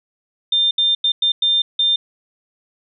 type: tone bursts at uneven times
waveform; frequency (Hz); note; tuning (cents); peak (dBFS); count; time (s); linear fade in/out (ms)
sine; 3600; A7; +39; -13; 6; 0.52-0.71 / 0.78-0.95 / 1.04-1.12 / 1.22-1.32 / 1.42-1.62 / 1.79-1.96; 5
effects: none